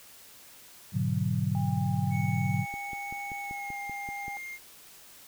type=chord; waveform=sine; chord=G# half-diminished seventh; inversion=none; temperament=equal; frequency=103.83 / 123.47 / 146.83 / 185 Hz; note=G#2 / B2 / D3 / F#3; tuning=0 / 0 / 0 / 0 cents; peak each=-31 dBFS; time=0.92-2.66 s; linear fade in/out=50 ms
type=tone; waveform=sine; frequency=805 Hz; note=G5; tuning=46 cents sharp; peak=-37 dBFS; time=1.55-4.37 s; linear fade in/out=0 ms
type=tone with pitch glide; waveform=triangle; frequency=2217 to 2119 Hz; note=C#7 to C7; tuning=0 to +21 cents; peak=-36 dBFS; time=2.1-4.59 s; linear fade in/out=50 ms; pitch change=-79 cents; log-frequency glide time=3.4-3.79 s
type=click train; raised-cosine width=3 ms; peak=-31 dBFS; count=9; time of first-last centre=2.74-4.281 s; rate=5.19 Hz
effects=white hiss -52 dBFS RMS until 5.27 s